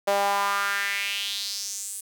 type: tone with high-pass filter sweep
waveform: sawtooth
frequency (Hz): 200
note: G3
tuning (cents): +35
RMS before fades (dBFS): -27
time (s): 0.07-2.01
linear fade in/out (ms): 10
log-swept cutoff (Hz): 600 to 9400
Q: 3.5
effects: 8-bit